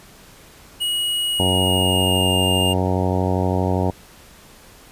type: tone with pitch glide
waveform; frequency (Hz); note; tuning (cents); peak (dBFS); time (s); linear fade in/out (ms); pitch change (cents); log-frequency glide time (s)
square; 2900 to 2821; F#7 to F7; -35 to +17; -20; 0.8-2.74; 20; -48; 1.29-2.37
type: harmonic tone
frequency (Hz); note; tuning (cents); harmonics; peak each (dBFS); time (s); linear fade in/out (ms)
92.5; F#2; 0; 1 / 2 / 3 / 4 / 5 / 6 / 7 / 8 / 9 / 10; -21 / -24 / -26 / -27 / -28 / -29 / -29 / -30 / -31 / -31; 1.39-3.91; 10
effects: pink hiss -46 dBFS RMS until 4.91 s + resampled to 32000 Hz